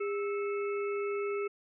harmonic tone with a mistuned harmonic, 437 Hz, A4, 12 cents flat, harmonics 1 / 3 / 5 / 6, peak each -31 / -41 / -45 / -47 dBFS, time 0-1.48 s, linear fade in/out 10 ms, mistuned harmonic 1, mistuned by -130 cents, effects none

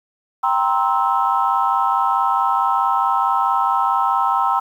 sine chord, C dominant seventh, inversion second, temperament just, 784.9 / 941.9 / 1046.5 / 1308.1 Hz, G5 / Bb5 / C6 / E6, +2 / +18 / 0 / -14 cents, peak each -20 dBFS, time 0.43-4.6 s, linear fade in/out 10 ms, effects tanh soft clip ceiling -4 dBFS + 8-bit

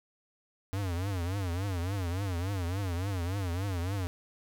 square tone with vibrato, 92.5 Hz, F#2, in tune, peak -31 dBFS, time 0.73-4.07 s, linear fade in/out 0 ms, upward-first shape triangle, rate 3.5 Hz, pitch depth 190 cents each way, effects none

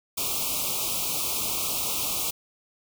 white band-stop noise, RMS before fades -28 dBFS, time 0.17-2.31 s, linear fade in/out 10 ms, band 1300 to 2300 Hz, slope 96 dB/octave, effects none

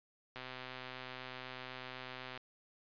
click train, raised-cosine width 0.3 ms, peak -29 dBFS, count 259, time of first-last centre 0.36-2.376 s, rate 128 Hz, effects resampled to 11025 Hz

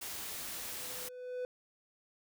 white noise, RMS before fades -42 dBFS, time 0.01-1.09 s, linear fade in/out 10 ms
triangle tone with exponential growth, 499.7 Hz, B4, 20 cents sharp, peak -32 dBFS, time 0.34-1.45 s, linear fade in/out 1 ms, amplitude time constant 240 ms
effects none

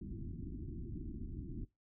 pink low-pass noise, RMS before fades -44 dBFS, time 0.01-1.65 s, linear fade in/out 5 ms, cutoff 360 Hz, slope 96 dB/octave, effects noise-tail reverb RT60 0.2 s tail -20 dB re dry

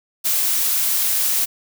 blue noise, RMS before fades -19 dBFS, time 0.24-1.46 s, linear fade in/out 20 ms, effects none

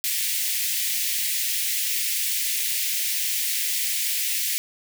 white high-pass noise, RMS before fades -25 dBFS, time 0.04-4.58 s, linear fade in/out 0 ms, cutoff 1900 Hz, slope 48 dB/octave, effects none

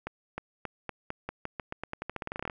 accelerating click train, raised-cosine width 0.5 ms, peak -19 dBFS, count 23, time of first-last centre 0.07-2.498 s, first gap 310 ms, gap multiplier 0.88, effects none

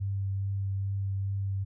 sine tone with vibrato, 98 Hz, G2, in tune, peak -28 dBFS, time 0-1.65 s, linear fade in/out 20 ms, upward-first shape triangle, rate 2.4 Hz, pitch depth 14 cents each way, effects none

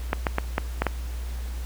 clicks, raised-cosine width 0.5 ms, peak -7 dBFS, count 6, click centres 0.131 / 0.268 / 0.384 / 0.581 / 0.82 / 0.867 s, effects added 60 Hz sine -29 dBFS peak until 1.65 s + pink hiss -45 dBFS RMS until 1.65 s

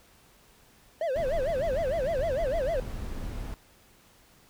triangle tone with vibrato, 587.3 Hz, D5, in tune, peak -24 dBFS, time 1.01-2.8 s, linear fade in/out 2 ms, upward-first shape sine, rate 6.6 Hz, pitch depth 260 cents each way
brown noise, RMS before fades -35 dBFS, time 1.16-3.54 s, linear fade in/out 0 ms
effects pink hiss -59 dBFS RMS until 4.49 s

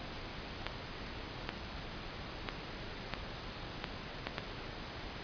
clicks, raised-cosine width 0.3 ms, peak -18 dBFS, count 7, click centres 0.666 / 1.491 / 2.488 / 3.137 / 3.842 / 4.27 / 4.382 s, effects pink hiss -44 dBFS RMS until 5.23 s + resampled to 11025 Hz

